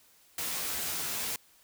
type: noise with comb filter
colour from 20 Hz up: white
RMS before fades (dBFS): -34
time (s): 0.38-1.36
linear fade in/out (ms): 2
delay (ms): 13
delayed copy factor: +0.8
effects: white hiss -62 dBFS RMS until 1.63 s